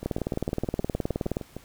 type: two click trains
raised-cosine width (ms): 2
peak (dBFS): -13 / -21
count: 26 / 11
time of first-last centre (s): 0.06-1.369 / 0.03-1.566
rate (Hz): 19.1 / 6.51
effects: pink hiss -54 dBFS RMS until 1.64 s